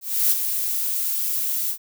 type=noise with ADSR envelope; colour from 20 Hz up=violet; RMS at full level=-17 dBFS; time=0.01-1.78 s; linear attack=300 ms; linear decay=30 ms; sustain=-7 dB; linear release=83 ms; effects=none